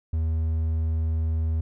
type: tone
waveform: triangle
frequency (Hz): 80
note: D#2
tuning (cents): +49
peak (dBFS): -20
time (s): 0.13-1.61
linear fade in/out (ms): 5
effects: none